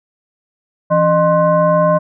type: tone with frequency modulation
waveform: sine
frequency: 611 Hz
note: D#5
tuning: 32 cents flat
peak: -9 dBFS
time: 0.9-1.99 s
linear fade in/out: 20 ms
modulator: 443 Hz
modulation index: 1
effects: none